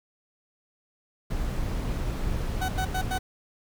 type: noise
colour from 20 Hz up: brown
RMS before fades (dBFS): -29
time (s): 1.3-3.19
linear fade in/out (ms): 10
type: tone bursts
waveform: 30% pulse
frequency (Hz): 750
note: F#5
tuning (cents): +23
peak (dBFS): -25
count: 4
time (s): 2.61-3.183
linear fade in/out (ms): 10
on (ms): 78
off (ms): 87
effects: none